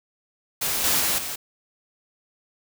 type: noise with level steps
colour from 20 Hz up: white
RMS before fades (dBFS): -25 / -21 / -23 / -31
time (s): 0.61-1.36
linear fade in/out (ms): 10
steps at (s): 0.84 / 1 / 1.18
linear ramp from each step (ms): 5
effects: none